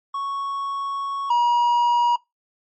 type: tone pair in turn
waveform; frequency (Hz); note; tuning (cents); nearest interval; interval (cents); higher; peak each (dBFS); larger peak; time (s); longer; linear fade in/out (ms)
triangle; 1108.7 / 956.9; C#6 / A#5; 0 / +45; minor third; 255; first; -22 / -13; second; 0.14-1.3 / 1.3-2.16; first; 5
effects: noise-tail reverb RT60 0.2 s tail -23 dB re dry + MP3 32 kbps